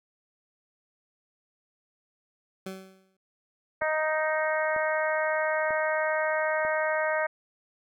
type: tone with exponential decay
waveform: 20% pulse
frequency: 190 Hz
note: F#3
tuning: 46 cents sharp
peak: -28 dBFS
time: 2.66-3.17 s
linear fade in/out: 5 ms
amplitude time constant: 110 ms
type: harmonic tone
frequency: 311.3 Hz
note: D#4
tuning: 1 cent sharp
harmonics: 2 / 3 / 4 / 5 / 6 / 7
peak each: -27 / -33 / -35 / -32 / -33 / -37 dBFS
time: 3.81-7.27 s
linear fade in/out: 10 ms
type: click train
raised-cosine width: 1 ms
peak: -26 dBFS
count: 4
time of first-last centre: 3.82-6.65 s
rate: 1.06 Hz
effects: none